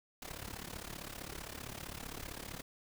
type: noise with amplitude modulation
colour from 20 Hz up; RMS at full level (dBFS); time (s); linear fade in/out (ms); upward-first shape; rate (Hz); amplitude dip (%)
pink; -42; 0.22-2.62; 2; sine; 35.4; 85
effects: none